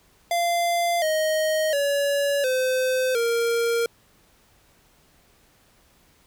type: tone with pitch steps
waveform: square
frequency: 690 / 625.5 / 567 / 513.9 / 465.9 Hz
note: F5 / D#5 / C#5 / C5 / A#4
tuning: -21 / +9 / +39 / -31 / -1 cents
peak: -21 dBFS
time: 0.31-3.86 s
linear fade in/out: 2 ms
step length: 710 ms
effects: pink hiss -59 dBFS RMS until 6.26 s